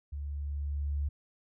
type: tone with level ramp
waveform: sine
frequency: 71.9 Hz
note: D2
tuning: 36 cents flat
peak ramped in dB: -35 to -28 dBFS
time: 0.12-1.09 s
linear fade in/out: 10 ms
effects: none